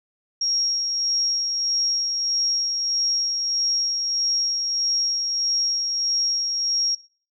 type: tone with tremolo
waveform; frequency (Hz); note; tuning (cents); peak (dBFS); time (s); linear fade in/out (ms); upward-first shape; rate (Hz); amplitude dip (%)
sine; 5590; F8; +1; -19; 0.41-6.95; 5; sine; 1.6; 35
effects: noise-tail reverb RT60 0.4 s tail -18 dB re dry